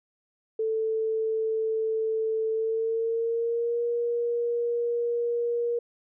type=tone with pitch glide; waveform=sine; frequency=442 to 473.7 Hz; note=A4 to A#4; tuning=+8 to +28 cents; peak=-24 dBFS; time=0.59-5.79 s; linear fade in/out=5 ms; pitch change=+120 cents; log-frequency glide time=2.51-3.82 s; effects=none